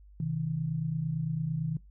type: tone pair together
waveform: sine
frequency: 131.09 / 160 Hz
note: C3 / D#3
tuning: +4 / +49 cents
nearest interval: minor third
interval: 345 cents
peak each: -34 / -30 dBFS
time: 0.2-1.77 s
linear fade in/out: 2 ms
effects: noise-tail reverb RT60 0.2 s tail -22 dB re dry + added 50 Hz sine -51 dBFS peak until 1.9 s